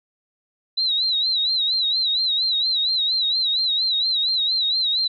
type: tone with vibrato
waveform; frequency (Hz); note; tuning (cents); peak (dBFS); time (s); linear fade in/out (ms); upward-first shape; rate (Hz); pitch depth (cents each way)
sine; 3951; B7; 0; -18; 0.77-5.08; 10; sine; 4.3; 100
effects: none